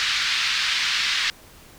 white band-pass noise, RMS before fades -23 dBFS, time 0-1.3 s, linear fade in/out 0 ms, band 1400 to 4500 Hz, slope 24 dB/octave, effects pink hiss -48 dBFS RMS until 1.78 s

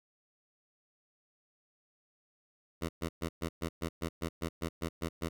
10% pulse tone bursts, 82.41 Hz, E2, in tune, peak -24 dBFS, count 13, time 2.81-5.29 s, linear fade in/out 20 ms, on 80 ms, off 120 ms, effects none

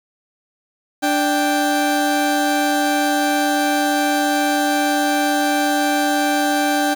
30% pulse tone pair together, 293.7 / 784.1 Hz, D4 / G5, 0 / 0 cents, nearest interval octave + perfect fourth, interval 1700 cents, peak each -16 dBFS, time 1.02-6.95 s, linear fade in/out 20 ms, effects 7-bit

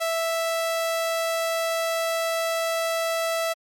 sawtooth tone, 659.3 Hz, E5, in tune, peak -19 dBFS, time 0-3.54 s, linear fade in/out 20 ms, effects MP3 64 kbps

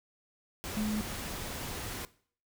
sine tone in noise, 213.1 Hz, G#3, 45 cents sharp, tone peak -29 dBFS, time 0.77-1.01 s, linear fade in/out 0 ms, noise pink, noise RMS -39 dBFS, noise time 0.64-2.05 s, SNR +7 dB, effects noise-tail reverb RT60 0.5 s tail -19 dB re dry

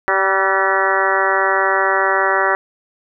harmonic tone with a mistuned harmonic, 193.2 Hz, G3, 25 cents flat, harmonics 2 / 3 / 4 / 5 / 6 / 7 / 8 / 9 / 10, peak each -22 / -22 / -22 / -22 / -22 / -22 / -22 / -22 / -22 dBFS, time 0.08-2.55 s, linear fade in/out 0 ms, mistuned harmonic 8, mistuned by -47 cents, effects none

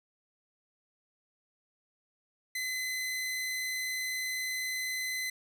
sawtooth tone, 2032 Hz, B6, 49 cents sharp, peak -29 dBFS, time 2.55-5.3 s, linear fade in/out 5 ms, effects none

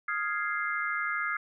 sine chord, F minor seventh, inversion third, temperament equal, 1244.5 / 1396.9 / 1661.2 / 2093 Hz, Eb6 / F6 / Ab6 / C7, 0 / 0 / 0 / 0 cents, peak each -34 dBFS, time 0.08-1.37 s, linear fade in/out 5 ms, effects none

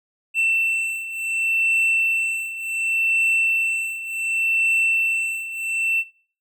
triangle beating tone pair, 2682 / 2682.68 Hz, E7 / E7, +29 / +30 cents, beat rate 0.68 Hz, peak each -23 / -19 dBFS, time 0.34-6.04 s, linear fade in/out 50 ms, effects noise-tail reverb RT60 0.5 s tail -21 dB re dry

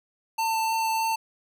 square tone with vibrato, 894 Hz, A5, 27 cents sharp, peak -24 dBFS, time 0.38-1.16 s, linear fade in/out 10 ms, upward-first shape sine, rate 3.3 Hz, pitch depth 9 cents each way, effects none

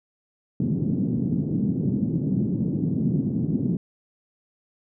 pink band-pass noise, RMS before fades -24 dBFS, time 0.6-3.77 s, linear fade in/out 2 ms, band 140 to 270 Hz, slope 24 dB/octave, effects none

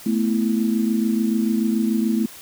sine chord, A suspended second, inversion none, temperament equal, 220 / 246.9 / 329.6 Hz, A3 / B3 / E4, 0 / 0 / 0 cents, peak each -19 / -24 / -25 dBFS, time 0.06-2.26 s, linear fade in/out 5 ms, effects white hiss -41 dBFS RMS until 2.41 s

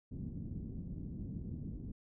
white low-pass noise, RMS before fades -43 dBFS, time 0.11-1.92 s, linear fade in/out 10 ms, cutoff 230 Hz, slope 24 dB/octave, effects none

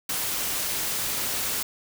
white noise, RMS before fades -28 dBFS, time 0.09-1.63 s, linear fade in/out 5 ms, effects none

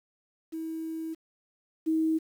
sine tone pair in turn, 322.2 / 319.1 Hz, E4 / D#4, -39 / +44 cents, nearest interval unison, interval 17 cents, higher first, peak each -32 / -23 dBFS, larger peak second, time 0.52-1.15 / 1.86-2.19 s, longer first, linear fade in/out 20 ms, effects 9-bit

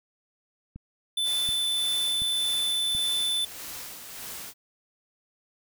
click train, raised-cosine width 5 ms, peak -28 dBFS, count 4, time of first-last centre 0.76-2.95 s, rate 1.37 Hz
square tone, 3515 Hz, A7, 2 cents flat, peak -25 dBFS, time 1.17-3.45 s, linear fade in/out 5 ms
white noise with tremolo, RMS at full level -38 dBFS, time 1.23-4.54 s, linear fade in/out 50 ms, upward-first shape sine, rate 1.7 Hz, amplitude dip 45%
effects none

